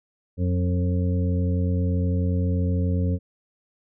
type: harmonic tone with a mistuned harmonic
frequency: 89.3 Hz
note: F2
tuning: 39 cents sharp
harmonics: 1 / 2 / 3 / 5 / 6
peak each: -21 / -27 / -31 / -35 / -37 dBFS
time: 0.37-3.19 s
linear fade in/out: 50 ms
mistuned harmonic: 2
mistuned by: +15 cents
effects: none